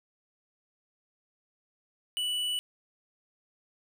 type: tone with tanh clipping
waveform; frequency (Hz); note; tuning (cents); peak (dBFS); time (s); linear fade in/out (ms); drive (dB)
sine; 2960; F#7; 0; -30; 2.17-2.59; 0; 11
effects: none